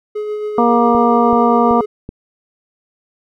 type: tone with tremolo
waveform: triangle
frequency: 421.9 Hz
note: G#4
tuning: 27 cents sharp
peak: -16 dBFS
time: 0.15-1.86 s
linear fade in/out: 10 ms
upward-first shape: sine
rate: 7.3 Hz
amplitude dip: 30%
type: harmonic tone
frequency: 236.7 Hz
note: A#3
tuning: 27 cents sharp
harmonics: 1 / 2 / 3 / 4 / 5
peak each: -14 / -16 / -16 / -18 / -17 dBFS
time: 0.58-1.81 s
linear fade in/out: 2 ms
type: click train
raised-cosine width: 3 ms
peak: -14 dBFS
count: 4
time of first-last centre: 0.95-2.091 s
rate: 2.63 Hz
effects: none